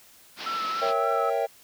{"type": "band-pass noise", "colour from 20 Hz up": "white", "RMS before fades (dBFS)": -37, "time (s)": [0.36, 0.94], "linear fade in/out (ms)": 50, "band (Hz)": [170, 5100], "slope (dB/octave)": 48}
{"type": "tone with vibrato", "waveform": "sine", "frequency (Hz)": 1321, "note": "E6", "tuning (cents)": 3, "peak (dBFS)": -27, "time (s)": [0.46, 1.3], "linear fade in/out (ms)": 5, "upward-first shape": "sine", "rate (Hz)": 3.5, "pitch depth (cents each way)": 32}
{"type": "chord", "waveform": "triangle", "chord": "A# diminished seventh", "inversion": "none", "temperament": "equal with one note detuned", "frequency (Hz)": [466.2, 554.4, 659.3, 787.2], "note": ["A#4", "C#5", "E5", "G5"], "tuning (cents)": [0, 0, 0, 7], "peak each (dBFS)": -27, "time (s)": [0.81, 1.47], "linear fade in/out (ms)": 20}
{"effects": ["white hiss -54 dBFS RMS until 1.63 s"]}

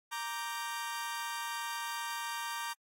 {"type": "chord", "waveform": "sawtooth", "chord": "G minor", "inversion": "first", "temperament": "equal", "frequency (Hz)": [932.3, 1174.7, 1568], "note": ["Bb5", "D6", "G6"], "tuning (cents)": [0, 0, 0], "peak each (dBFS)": [-35, -38, -39], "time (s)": [0.11, 2.74], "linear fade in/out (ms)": 20, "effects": ["AAC 48 kbps"]}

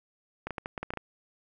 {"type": "clicks", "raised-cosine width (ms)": 0.5, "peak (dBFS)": -19, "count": 9, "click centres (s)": [0.47, 0.507, 0.582, 0.659, 0.778, 0.83, 0.905, 0.937, 0.973], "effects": []}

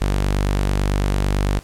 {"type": "tone", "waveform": "sawtooth", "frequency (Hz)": 49, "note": "G1", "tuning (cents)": 0, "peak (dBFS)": -13, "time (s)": [0.01, 1.59], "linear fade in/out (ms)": 0, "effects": ["pink hiss -46 dBFS RMS until 1.63 s", "low-pass 12000 Hz 12 dB/octave"]}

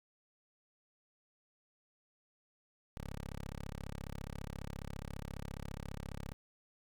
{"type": "tone", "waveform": "10% pulse", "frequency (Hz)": 34.65, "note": "C#1", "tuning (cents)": 0, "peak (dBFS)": -34, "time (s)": [2.97, 6.33], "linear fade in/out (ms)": 0, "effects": []}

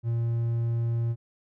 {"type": "tone", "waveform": "triangle", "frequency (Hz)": 116.54, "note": "A#2", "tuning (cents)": 0, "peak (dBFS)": -22, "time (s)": [0.03, 1.16], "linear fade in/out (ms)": 50, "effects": []}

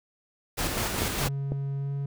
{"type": "noise with tremolo", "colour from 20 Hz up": "pink", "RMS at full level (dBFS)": -28, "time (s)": [0.57, 1.29], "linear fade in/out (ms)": 20, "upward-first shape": "square", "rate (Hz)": 4.9, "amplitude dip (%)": 30}
{"type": "click train", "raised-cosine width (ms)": 2, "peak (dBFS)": -18, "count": 4, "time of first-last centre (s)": [0.77, 1.52], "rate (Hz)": 4}
{"type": "tone with pitch glide", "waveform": "triangle", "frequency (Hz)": [138.59, 139.88], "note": ["C#3", "C#3"], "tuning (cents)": [0, 16], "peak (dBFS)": -26, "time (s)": [1.2, 2.06], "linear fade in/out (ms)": 5, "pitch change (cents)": 16, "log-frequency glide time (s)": [1.78, 1.92]}
{"effects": []}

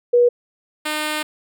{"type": "tone pair in turn", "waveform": ["sine", "5% pulse"], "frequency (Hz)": [484, 304.9], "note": ["B4", "D#4"], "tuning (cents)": [-35, -35], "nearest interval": "minor sixth", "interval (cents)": 800, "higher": "first", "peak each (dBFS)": -10, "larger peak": "neither", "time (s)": [[0.13, 0.29], [0.85, 1.23]], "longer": "second", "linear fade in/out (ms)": 10, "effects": []}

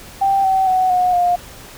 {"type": "tone with pitch steps", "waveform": "sine", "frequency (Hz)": [784, 764.3, 745.1, 726.4, 708.2], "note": ["G5", "G5", "F#5", "F#5", "F5"], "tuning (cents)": [0, -44, 12, -32, 24], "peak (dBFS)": -12, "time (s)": [0.21, 1.36], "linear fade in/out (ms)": 10, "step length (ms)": 230, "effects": ["pink hiss -38 dBFS RMS until 1.77 s"]}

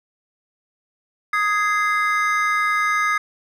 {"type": "chord", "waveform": "triangle", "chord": "Ab major", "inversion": "second", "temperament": "just", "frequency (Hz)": [1245.9, 1661.2, 2077], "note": ["Eb6", "Ab6", "C7"], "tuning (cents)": [2, 0, -13], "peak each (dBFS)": [-18, -22, -21], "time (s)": [1.33, 3.18], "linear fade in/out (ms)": 5, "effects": []}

